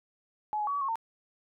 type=tone with pitch steps; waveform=sine; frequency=849 / 839 / 1130 / 1141 / 1088 / 908 Hz; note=G#5 / G#5 / C#6 / C#6 / C#6 / A#5; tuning=+38 / +17 / +33 / +50 / -33 / -46 cents; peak=-28 dBFS; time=0.53-0.956 s; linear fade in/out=0 ms; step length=71 ms; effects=none